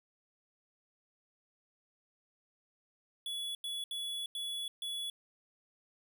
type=tone bursts at uneven times; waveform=square; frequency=3400 Hz; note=G#7; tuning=40 cents sharp; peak=-37 dBFS; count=5; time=3.26-3.55 / 3.64-3.84 / 3.91-4.26 / 4.35-4.68 / 4.82-5.1 s; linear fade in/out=2 ms; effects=none